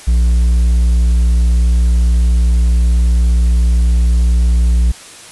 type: tone with hard clipping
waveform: sine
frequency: 59.6 Hz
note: A#1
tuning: 39 cents sharp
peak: -9 dBFS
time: 0.07-4.92 s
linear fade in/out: 10 ms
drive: 3 dB
effects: white hiss -35 dBFS RMS until 5.31 s + resampled to 24000 Hz